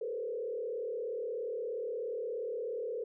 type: tone with frequency modulation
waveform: sine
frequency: 466.2 Hz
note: A#4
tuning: in tune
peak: -34 dBFS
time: 0.01-3.04 s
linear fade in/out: 5 ms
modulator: 36.9 Hz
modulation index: 1.3
effects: none